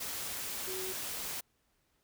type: tone in noise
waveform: sine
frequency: 374.3 Hz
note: F#4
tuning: 20 cents sharp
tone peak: -40 dBFS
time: 0.67-0.93 s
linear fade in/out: 10 ms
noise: white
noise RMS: -39 dBFS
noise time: 0-1.41 s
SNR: -4 dB
effects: pink hiss -75 dBFS RMS until 2.03 s